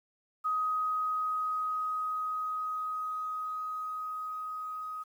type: tone with level ramp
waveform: sine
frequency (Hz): 1257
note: D#6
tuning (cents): +17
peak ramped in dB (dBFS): -27 to -36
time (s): 0.44-5.04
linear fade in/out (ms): 20
effects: 10-bit